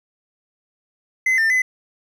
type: tone with pitch steps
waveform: triangle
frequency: 2045 / 1799 / 2021 Hz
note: C7 / A6 / B6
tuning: -40 / +38 / +39 cents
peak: -13 dBFS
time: 1.26-1.62 s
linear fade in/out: 5 ms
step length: 120 ms
effects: none